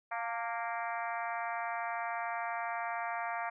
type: harmonic tone with a mistuned harmonic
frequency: 232.9 Hz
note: A#3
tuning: 1 cent flat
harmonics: 3 / 4 / 5 / 6 / 7 / 8 / 9 / 10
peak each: -38 / -40 / -42 / -44 / -45 / -46 / -47 / -48 dBFS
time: 0.11-3.5 s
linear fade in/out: 10 ms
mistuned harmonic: 4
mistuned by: -35 cents
effects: none